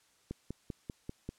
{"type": "click train", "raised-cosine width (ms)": 3, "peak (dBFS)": -25, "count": 6, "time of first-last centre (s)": [0.31, 1.29], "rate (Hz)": 5.1, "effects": ["white hiss -68 dBFS RMS until 1.38 s", "low-pass 9000 Hz 12 dB/octave"]}